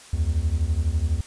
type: beating tone pair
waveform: triangle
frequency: 72.4 / 84.4 Hz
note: D2 / E2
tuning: -24 / +41 cents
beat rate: 12 Hz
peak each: -21 dBFS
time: 0.13-1.21 s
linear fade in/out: 5 ms
effects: white hiss -46 dBFS RMS until 1.26 s + resampled to 22050 Hz